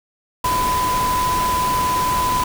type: tone in noise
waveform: sine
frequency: 1002 Hz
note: B5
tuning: 25 cents sharp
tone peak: -17 dBFS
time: 0.44-2.44 s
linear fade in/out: 5 ms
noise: pink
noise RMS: -25 dBFS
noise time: 0.44-2.44 s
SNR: +5 dB
effects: none